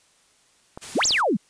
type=clicks; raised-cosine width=1 ms; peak=-21 dBFS; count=3; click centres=0.775 / 1.054 / 1.108 s
type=noise; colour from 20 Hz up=white; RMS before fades=-37 dBFS; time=0.81-1.22 s; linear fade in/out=20 ms
type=exponential two-way sweep; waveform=sine; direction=up then down; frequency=168 to 7900 to 168 Hz; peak=-18 dBFS; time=0.95-1.37 s; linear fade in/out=10 ms; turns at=1.06 s
effects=white hiss -60 dBFS RMS until 1.49 s + resampled to 22050 Hz